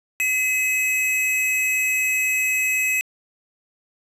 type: tone pair together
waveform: square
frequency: 2031 / 2559 Hz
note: B6 / D#7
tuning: +48 / +48 cents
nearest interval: major third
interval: 400 cents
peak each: -28 / -20 dBFS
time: 0.2-3.01 s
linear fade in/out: 0 ms
effects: resampled to 32000 Hz + 8-bit